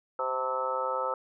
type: harmonic tone with a mistuned harmonic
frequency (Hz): 130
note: C3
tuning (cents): -11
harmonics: 3 / 4 / 5 / 6 / 7 / 8 / 9 / 10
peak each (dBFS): -43 / -32 / -42 / -44 / -34 / -42 / -41 / -32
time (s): 0.19-1.14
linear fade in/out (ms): 2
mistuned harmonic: 7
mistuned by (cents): -20
effects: none